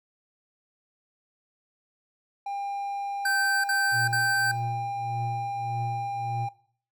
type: tone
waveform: triangle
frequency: 800 Hz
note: G5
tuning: 35 cents sharp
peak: -28 dBFS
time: 2.46-6.49 s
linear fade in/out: 5 ms
type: tone bursts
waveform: square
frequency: 1554 Hz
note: G6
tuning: 16 cents flat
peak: -24 dBFS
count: 3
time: 3.25-4.516 s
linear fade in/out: 5 ms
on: 390 ms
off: 48 ms
type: tone with tremolo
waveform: triangle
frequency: 118.3 Hz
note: A#2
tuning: 26 cents sharp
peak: -27 dBFS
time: 3.91-6.49 s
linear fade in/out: 50 ms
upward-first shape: triangle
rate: 1.7 Hz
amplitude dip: 90%
effects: noise-tail reverb RT60 0.5 s tail -18 dB re dry